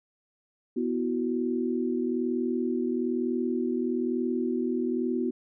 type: chord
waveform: sine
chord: B suspended fourth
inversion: none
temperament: just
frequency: 246.9 / 329.3 / 370.4 Hz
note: B3 / E4 / F#4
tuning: 0 / -2 / +2 cents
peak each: -28 / -32 / -30 dBFS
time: 0.76-5.31 s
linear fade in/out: 10 ms
effects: none